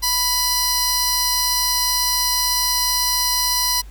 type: tone cluster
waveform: sawtooth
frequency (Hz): 991 / 4087 / 4971 / 5760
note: B5 / C8 / D#8 / F#8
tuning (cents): +6 / -41 / -2 / -47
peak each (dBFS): -20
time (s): 0.02-3.82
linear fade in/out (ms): 20
effects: added 50 Hz sine -35 dBFS peak until 3.9 s + pink hiss -51 dBFS RMS until 3.9 s